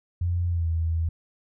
sine tone with pitch glide, 87.4 to 82.02 Hz, F2 to E2, +2 to -8 cents, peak -22 dBFS, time 0.21-1.09 s, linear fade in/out 5 ms, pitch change -110 cents, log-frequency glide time 0.48-0.68 s, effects none

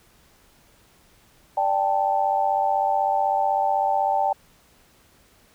sine chord, D suspended fourth, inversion none, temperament equal, 587.3 / 784 / 880 Hz, D5 / G5 / A5, 0 / 0 / 0 cents, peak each -27 / -21 / -24 dBFS, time 1.57-4.33 s, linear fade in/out 5 ms, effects pink hiss -57 dBFS RMS until 5.54 s

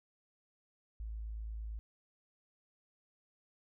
sine tone, 54.4 Hz, A1, 19 cents flat, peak -39 dBFS, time 1-1.79 s, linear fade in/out 0 ms, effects none

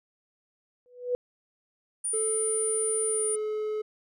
sine tone with exponential growth, 493.1 Hz, B4, 3 cents flat, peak -21 dBFS, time 0.86-1.15 s, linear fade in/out 0 ms, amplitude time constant 63 ms
sine tone, 9450 Hz, D9, 10 cents sharp, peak -27 dBFS, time 2.04-3.36 s, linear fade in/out 10 ms
triangle tone with pitch glide, 435.2 to 428.2 Hz, A4 to A4, -19 to -47 cents, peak -26 dBFS, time 2.13-3.82 s, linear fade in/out 10 ms, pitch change -28 cents, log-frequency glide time 3.07-3.26 s
effects none

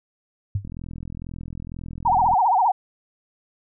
sine tone with exponential decay, 99.5 Hz, G2, 26 cents sharp, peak -17 dBFS, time 0.55-0.67 s, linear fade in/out 5 ms, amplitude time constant 25 ms
click train, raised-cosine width 5 ms, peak -22 dBFS, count 72, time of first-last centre 0.65-2.336 s, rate 42.1 Hz
sine tone with vibrato, 838 Hz, G#5, 15 cents sharp, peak -15 dBFS, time 2.05-2.72 s, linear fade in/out 10 ms, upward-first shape sine, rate 15 Hz, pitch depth 240 cents each way
effects none

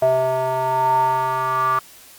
square tone with band-pass filter sweep, 130 Hz, C3, 11 cents flat, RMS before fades -19 dBFS, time 0.02-1.79 s, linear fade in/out 2 ms, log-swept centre 670 to 1200 Hz, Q 8.8, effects white hiss -45 dBFS RMS until 2.18 s + Opus 48 kbps

